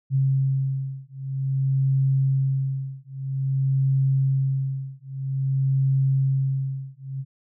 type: beating tone pair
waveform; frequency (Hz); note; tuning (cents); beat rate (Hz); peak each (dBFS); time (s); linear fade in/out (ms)
sine; 134.5 / 135.01; C3 / C#3; +48 / -45; 0.51; -23; 0.1-7.25; 50
effects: none